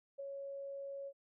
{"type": "tone with ADSR envelope", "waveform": "sine", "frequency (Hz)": 554.4, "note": "C#5", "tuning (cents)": 0, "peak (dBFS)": -39, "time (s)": [0.18, 1.13], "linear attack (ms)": 20, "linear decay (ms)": 4, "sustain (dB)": -3, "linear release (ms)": 57, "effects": []}